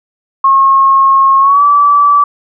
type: tone with pitch glide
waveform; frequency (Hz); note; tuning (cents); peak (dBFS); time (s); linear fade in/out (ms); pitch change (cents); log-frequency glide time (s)
sine; 1084 to 1155.1; C#6 to D6; -39 to -29; -4; 0.44-2.24; 5; +110; 1.4-1.63
effects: none